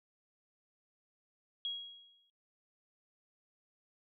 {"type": "tone with exponential decay", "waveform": "sine", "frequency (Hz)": 3300, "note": "G#7", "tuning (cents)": -12, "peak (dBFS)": -33, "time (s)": [1.65, 2.3], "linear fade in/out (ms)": 1, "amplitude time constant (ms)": 140, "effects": ["noise-tail reverb RT60 0.4 s tail -26 dB re dry"]}